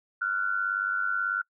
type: tone pair together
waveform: sine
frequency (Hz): 1386 / 1484.3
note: F6 / F#6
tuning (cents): -14 / +5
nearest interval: minor second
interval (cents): 119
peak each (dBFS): -28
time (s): 0.21-1.42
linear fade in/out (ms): 10
effects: noise-tail reverb RT60 0.1 s tail -26 dB re dry